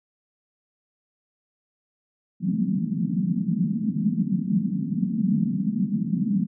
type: band-pass noise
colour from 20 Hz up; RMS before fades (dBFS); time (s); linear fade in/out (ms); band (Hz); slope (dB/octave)
pink; -24; 2.4-6.47; 50; 170 to 230; 48
effects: none